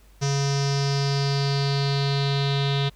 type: tone with low-pass filter sweep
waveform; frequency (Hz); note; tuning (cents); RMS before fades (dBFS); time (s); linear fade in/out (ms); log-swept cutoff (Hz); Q
square; 139.6; C#3; +13; -23; 0.21-2.9; 20; 5800 to 3700; 6
effects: added 50 Hz sine -50 dBFS peak until 2.95 s + pink hiss -59 dBFS RMS until 2.95 s